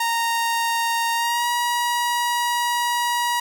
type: tone with pitch glide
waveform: sawtooth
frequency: 927 to 959.7 Hz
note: A#5 to B5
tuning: -10 to -50 cents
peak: -16 dBFS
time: 0-3.4 s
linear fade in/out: 5 ms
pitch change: +60 cents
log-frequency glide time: 1.14-1.48 s
effects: 9-bit